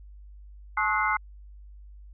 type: tone cluster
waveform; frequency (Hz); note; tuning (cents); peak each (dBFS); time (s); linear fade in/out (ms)
sine; 861 / 1080 / 1278 / 1466 / 2081; A5 / C#6 / D#6 / F#6 / C7; -38 / -45 / +46 / -16 / -10; -29; 0.77-1.17; 5
effects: added 50 Hz sine -44 dBFS peak until 2.13 s